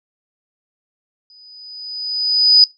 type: tone with exponential growth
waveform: sine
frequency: 4978 Hz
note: D#8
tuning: in tune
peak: -3 dBFS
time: 1.3-2.64 s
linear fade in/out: 1 ms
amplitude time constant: 290 ms
effects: noise-tail reverb RT60 0.2 s tail -22 dB re dry + MP3 64 kbps